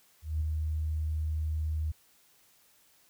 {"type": "tone with ADSR envelope", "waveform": "sine", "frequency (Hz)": 77.78, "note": "D#2", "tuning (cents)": 0, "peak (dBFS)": -25, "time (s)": [0.22, 1.92], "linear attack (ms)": 190, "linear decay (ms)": 7, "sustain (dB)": -3, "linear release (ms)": 12, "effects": ["tanh soft clip ceiling -21 dBFS", "white hiss -64 dBFS RMS until 3.09 s"]}